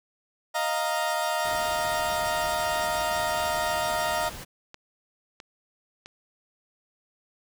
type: chord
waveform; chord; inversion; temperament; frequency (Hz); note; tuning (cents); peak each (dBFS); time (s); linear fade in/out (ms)
30% pulse; Eb suspended second; none; equal; 622.3 / 698.5 / 932.3; Eb5 / F5 / Bb5; 0 / 0 / 0; -27; 0.54-4.3; 20
type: noise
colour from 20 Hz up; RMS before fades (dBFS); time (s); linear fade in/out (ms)
pink; -40; 1.44-4.45; 20
type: click train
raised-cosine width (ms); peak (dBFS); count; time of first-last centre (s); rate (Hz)
0.2; -25; 6; 2.77-6.059; 1.52
effects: none